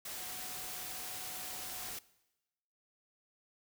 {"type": "tone in noise", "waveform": "sine", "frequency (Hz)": 740, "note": "F#5", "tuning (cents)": 0, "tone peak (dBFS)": -54, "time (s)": [0.17, 1.92], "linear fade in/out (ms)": 5, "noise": "white", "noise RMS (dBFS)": -43, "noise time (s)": [0.05, 1.99], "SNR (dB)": -14, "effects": ["noise-tail reverb RT60 1.0 s tail -20 dB re dry"]}